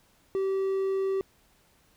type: tone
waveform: triangle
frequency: 386.1 Hz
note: G4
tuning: 26 cents flat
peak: -23 dBFS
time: 0.35-1.21 s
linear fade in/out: 0 ms
effects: pink hiss -64 dBFS RMS until 1.96 s